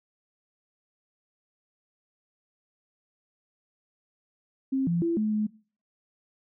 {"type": "tone with pitch steps", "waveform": "sine", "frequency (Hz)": [266.8, 170.9, 336.3, 214.5, 212.8], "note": ["C4", "F3", "E4", "A3", "G#3"], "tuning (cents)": [34, -37, 35, -44, 42], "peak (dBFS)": -23, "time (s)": [4.72, 5.47], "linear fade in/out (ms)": 10, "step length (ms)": 150, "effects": ["noise-tail reverb RT60 0.4 s tail -21 dB re dry"]}